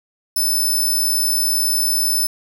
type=tone; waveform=5% pulse; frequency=5274 Hz; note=E8; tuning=in tune; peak=-10 dBFS; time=0.36-2.27 s; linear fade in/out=5 ms; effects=none